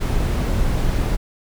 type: noise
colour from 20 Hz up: brown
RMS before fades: -19 dBFS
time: 0-1.17 s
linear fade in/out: 20 ms
effects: none